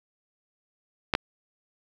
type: clicks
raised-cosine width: 0.3 ms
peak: -6 dBFS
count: 2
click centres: 1.138 / 1.151 s
effects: none